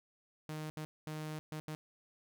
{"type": "tone bursts at uneven times", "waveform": "sawtooth", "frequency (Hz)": 154.5, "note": "D#3", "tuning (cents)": -12, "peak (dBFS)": -36, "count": 5, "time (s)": [[0.49, 0.7], [0.77, 0.85], [1.07, 1.39], [1.52, 1.6], [1.68, 1.75]], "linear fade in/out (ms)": 0, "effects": []}